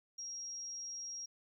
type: tone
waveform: triangle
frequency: 5620 Hz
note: F8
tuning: 10 cents sharp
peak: -38 dBFS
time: 0.18-1.26 s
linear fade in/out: 10 ms
effects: tanh soft clip ceiling -40 dBFS